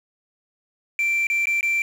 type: tone with dropouts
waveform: sine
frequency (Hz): 2349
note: D7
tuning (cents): 0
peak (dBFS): -16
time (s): 0.99-1.82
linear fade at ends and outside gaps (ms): 1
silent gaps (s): 1.269-1.3 / 1.456-1.47 / 1.609-1.629
effects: tanh soft clip ceiling -18 dBFS + 7-bit